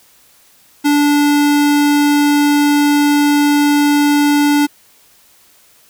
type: tone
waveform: square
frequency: 291 Hz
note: D4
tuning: 16 cents flat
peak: -10 dBFS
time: 0.84-4.67 s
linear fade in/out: 20 ms
effects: white hiss -49 dBFS RMS until 5.89 s